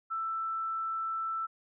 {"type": "tone", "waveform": "sine", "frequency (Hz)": 1327, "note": "E6", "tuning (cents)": 11, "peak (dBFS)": -31, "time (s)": [0.1, 1.47], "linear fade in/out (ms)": 20, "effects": []}